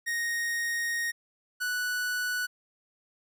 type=tone pair in turn; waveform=45% pulse; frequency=1864.7 / 1480 Hz; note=A#6 / F#6; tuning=0 / 0 cents; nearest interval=major third; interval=400 cents; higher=first; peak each=-28 dBFS; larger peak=neither; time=0.06-1.12 / 1.6-2.47 s; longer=first; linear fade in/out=20 ms; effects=none